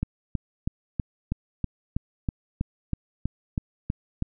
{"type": "click train", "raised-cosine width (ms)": 5, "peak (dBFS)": -13, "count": 14, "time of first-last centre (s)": [0.03, 4.224], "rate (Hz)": 3.1, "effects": []}